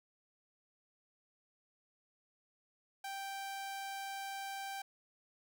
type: tone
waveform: sawtooth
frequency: 784 Hz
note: G5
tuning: in tune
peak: -37 dBFS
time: 3.04-4.82 s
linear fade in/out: 5 ms
effects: none